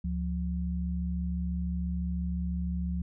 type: tone pair together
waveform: sine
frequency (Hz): 71.51 / 177.5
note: D2 / F3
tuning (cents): -46 / +28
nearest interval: octave + major third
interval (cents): 1574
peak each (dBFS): -31 / -32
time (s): 0.04-3.02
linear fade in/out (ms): 5
effects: none